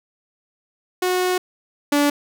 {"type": "tone pair in turn", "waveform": "sawtooth", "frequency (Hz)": [365.2, 289.2], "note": ["F#4", "D4"], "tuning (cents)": [-23, -27], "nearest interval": "major third", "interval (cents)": 404, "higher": "first", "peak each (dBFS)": [-14, -11], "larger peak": "second", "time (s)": [[1.02, 1.38], [1.92, 2.1]], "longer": "first", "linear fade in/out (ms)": 5, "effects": []}